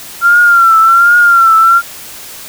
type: tone with vibrato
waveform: sine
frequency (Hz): 1374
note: F6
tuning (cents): -29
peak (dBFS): -3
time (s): 0.21-1.82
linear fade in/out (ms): 50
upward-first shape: triangle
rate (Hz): 1.3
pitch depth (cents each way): 79
effects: white hiss -29 dBFS RMS until 2.48 s